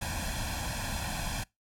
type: noise with comb filter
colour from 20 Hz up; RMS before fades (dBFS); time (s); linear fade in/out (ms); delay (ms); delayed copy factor
pink; -34; 0.01-1.44; 10; 1.2; +0.85
effects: noise-tail reverb RT60 0.2 s tail -24 dB re dry + low-pass 12000 Hz 12 dB/octave